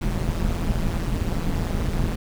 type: noise with amplitude modulation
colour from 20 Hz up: brown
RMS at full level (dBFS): -20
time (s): 0.01-2.16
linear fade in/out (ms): 10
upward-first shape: sine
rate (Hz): 169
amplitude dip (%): 85
effects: none